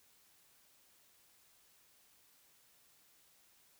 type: silence
effects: white hiss -68 dBFS RMS until 3.79 s